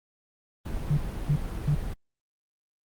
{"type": "noise", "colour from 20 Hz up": "brown", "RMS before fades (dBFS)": -32, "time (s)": [0.65, 1.94], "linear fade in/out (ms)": 10}
{"type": "tone bursts", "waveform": "sine", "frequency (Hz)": 146.83, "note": "D3", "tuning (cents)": 0, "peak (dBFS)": -20, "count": 3, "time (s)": [0.9, 1.751], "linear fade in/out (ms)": 10, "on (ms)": 77, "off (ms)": 310}
{"effects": ["Opus 32 kbps"]}